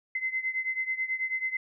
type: beating tone pair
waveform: sine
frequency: 2054 / 2063.2 Hz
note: C7 / C7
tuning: -33 / -25 cents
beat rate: 9.2 Hz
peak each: -30 / -33 dBFS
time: 0.15-1.57 s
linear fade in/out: 5 ms
effects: none